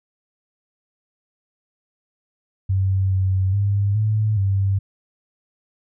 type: tone with pitch steps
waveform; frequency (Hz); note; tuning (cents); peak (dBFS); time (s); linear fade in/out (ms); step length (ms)
sine; 95.7 / 94.7 / 100.6 / 107.5 / 97.8; G2 / F#2 / G2 / A2 / G2; -41 / +41 / +45 / -40 / -4; -16; 2.69-4.79; 10; 420
effects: none